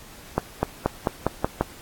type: accelerating click train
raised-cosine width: 1 ms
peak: -5 dBFS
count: 7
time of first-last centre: 0.38-1.61 s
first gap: 250 ms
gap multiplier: 0.92
effects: pink hiss -45 dBFS RMS until 1.81 s + AAC 64 kbps